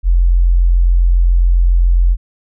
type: tone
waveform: sine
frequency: 43.65 Hz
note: F1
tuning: in tune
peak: -7 dBFS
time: 0.03-2.17 s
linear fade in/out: 50 ms
effects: none